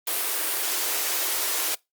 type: high-pass noise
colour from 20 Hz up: white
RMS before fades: -26 dBFS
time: 0.07-1.75 s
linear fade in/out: 5 ms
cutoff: 300 Hz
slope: 96 dB/octave
effects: noise-tail reverb RT60 0.2 s tail -24 dB re dry + Opus 32 kbps